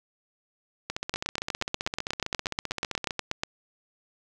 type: two click trains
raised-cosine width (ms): 0.2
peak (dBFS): -13 / -10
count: 35 / 20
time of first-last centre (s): 0.9-3.108 / 1.14-3.435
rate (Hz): 15.4 / 8.28
effects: none